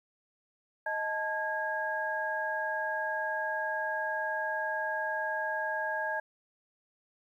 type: tone cluster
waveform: sine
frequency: 626 / 877 / 1639 Hz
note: D#5 / A5 / G#6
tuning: +10 / -6 / -23 cents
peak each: -36 / -35 / -33 dBFS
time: 0.86-6.2 s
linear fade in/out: 5 ms
effects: 11-bit